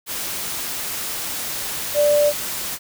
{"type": "tone in noise", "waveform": "sine", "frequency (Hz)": 587.3, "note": "D5", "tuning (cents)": 0, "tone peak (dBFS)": -13, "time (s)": [1.94, 2.33], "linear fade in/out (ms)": 50, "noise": "white", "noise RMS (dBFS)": -27, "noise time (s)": [0.06, 2.79], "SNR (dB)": 11, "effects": []}